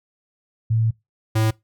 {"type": "tone pair in turn", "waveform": ["sine", "square"], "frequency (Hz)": [112.5, 110.12], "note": ["A2", "A2"], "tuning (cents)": [39, 2], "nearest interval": "unison", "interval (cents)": 37, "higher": "first", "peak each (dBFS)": [-16, -17], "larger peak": "first", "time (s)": [[0.7, 0.91], [1.35, 1.51]], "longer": "first", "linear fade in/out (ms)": 10, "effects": ["noise-tail reverb RT60 0.2 s tail -23 dB re dry"]}